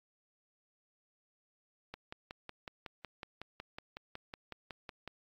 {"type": "click train", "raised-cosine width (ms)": 0.3, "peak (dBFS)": -27, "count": 18, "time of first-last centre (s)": [1.94, 5.077], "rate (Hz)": 5.42, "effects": ["AAC 48 kbps"]}